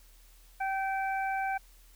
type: harmonic tone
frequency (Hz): 774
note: G5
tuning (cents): -22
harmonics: 1 / 2 / 3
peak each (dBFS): -30 / -36 / -40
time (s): 0.6-1.58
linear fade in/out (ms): 10
effects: added 40 Hz sine -55 dBFS peak until 1.95 s + white hiss -62 dBFS RMS until 1.95 s